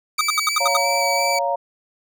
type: tone with vibrato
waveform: 20% pulse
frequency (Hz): 2299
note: D7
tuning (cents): -37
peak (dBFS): -16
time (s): 0.18-1.39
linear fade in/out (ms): 5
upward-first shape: square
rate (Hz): 3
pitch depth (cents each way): 11
type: tone bursts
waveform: square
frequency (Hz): 1244.5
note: D#6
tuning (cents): 0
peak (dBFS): -16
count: 7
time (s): 0.19-0.768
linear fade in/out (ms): 2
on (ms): 20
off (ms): 73
type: chord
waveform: sine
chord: Bb minor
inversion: first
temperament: equal with one note detuned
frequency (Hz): 559.2 / 698.5 / 932.3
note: Db5 / F5 / Bb5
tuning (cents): +15 / 0 / 0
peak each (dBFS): -23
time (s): 0.6-1.56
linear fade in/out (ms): 10
effects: none